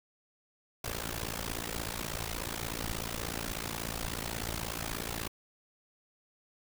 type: noise with amplitude modulation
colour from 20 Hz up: pink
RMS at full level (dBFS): -33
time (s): 0.84-5.28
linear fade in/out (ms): 5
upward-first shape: sine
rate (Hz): 56.5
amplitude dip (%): 95
effects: none